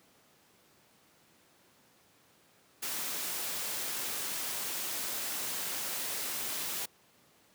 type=noise; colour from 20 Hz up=white; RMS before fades=-36 dBFS; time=2.82-6.86 s; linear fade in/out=10 ms; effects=pink hiss -64 dBFS RMS until 7.54 s + high-pass 150 Hz 12 dB/octave